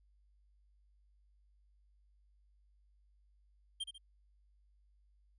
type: tone with echo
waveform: square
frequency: 3178 Hz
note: G7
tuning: 23 cents sharp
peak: -37 dBFS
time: 3.8-3.84 s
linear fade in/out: 10 ms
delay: 71 ms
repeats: 2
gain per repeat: -7 dB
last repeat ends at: 3.982 s
effects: added 50 Hz sine -66 dBFS peak until 5.38 s + resampled to 24000 Hz